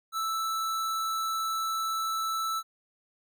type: tone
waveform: square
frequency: 1318.5 Hz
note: E6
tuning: in tune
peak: -29 dBFS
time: 0.12-2.63 s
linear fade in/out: 50 ms
effects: none